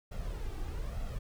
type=noise with flanger; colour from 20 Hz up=brown; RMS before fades=-37 dBFS; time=0.11-1.19 s; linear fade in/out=10 ms; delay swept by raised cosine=1.5 to 2.6 ms; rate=1.1 Hz; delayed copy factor=+0.6; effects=none